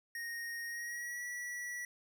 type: tone with pitch glide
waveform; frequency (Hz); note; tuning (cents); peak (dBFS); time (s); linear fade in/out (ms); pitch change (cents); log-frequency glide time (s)
square; 1863 to 1943.2; A#6 to B6; -2 to -29; -40; 0.15-1.85; 2; +73; 0.66-1.24
effects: none